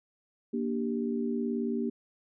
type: chord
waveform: sine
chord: G minor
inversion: first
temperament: just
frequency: 235.2 / 294 / 392 Hz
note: Bb3 / D4 / G4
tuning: +16 / +2 / 0 cents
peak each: -30 / -36 / -34 dBFS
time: 0.53-1.9 s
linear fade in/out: 10 ms
effects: none